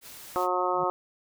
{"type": "noise", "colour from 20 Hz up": "white", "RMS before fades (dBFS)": -45, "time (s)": [0.01, 0.48], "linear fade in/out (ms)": 50}
{"type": "harmonic tone", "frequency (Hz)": 181, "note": "F#3", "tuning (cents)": -38, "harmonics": [2, 3, 4, 5, 6, 7], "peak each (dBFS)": [-31, -31, -31, -31, -31, -31], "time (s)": [0.36, 0.9], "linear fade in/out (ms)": 0}
{"type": "tone with exponential growth", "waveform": "triangle", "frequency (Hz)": 160.7, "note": "E3", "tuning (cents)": -44, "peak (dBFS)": -34, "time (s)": [0.66, 0.84], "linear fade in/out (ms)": 5, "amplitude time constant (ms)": 39}
{"effects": []}